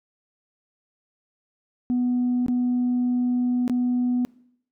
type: tone with dropouts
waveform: sine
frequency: 246.9 Hz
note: B3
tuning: in tune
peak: -18 dBFS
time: 1.9-4.25 s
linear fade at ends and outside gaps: 0 ms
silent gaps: 2.463-2.483 / 3.679-3.697 s
effects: noise-tail reverb RT60 0.7 s tail -24 dB re dry + tanh soft clip ceiling -17 dBFS